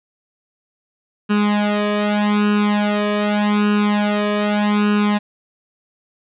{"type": "tone with flanger", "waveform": "sawtooth", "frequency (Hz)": 207.7, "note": "G#3", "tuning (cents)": 0, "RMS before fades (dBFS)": -17, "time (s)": [1.29, 5.19], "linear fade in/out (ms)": 20, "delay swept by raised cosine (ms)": [0.72, 1.72], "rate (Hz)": 0.83, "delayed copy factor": 0.9, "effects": ["resampled to 8000 Hz", "8-bit"]}